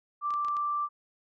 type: tone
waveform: sine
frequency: 1174.7 Hz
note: D6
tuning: in tune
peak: -27 dBFS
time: 0.21-0.89 s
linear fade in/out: 50 ms
type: clicks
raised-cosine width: 0.2 ms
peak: -30 dBFS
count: 5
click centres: 0.306 / 0.339 / 0.448 / 0.484 / 0.568 s
effects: none